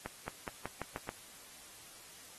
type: accelerating click train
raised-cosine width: 0.5 ms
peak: -23 dBFS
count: 7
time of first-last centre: 0.06-1.091 s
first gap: 220 ms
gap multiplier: 0.9
effects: white hiss -54 dBFS RMS until 2.38 s + AAC 32 kbps